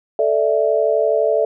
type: chord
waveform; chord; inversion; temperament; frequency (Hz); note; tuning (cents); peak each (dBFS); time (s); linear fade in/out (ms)
sine; A suspended fourth; none; equal; 440 / 587.3 / 659.3; A4 / D5 / E5; 0 / 0 / 0; -18; 0.19-1.45; 2
effects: none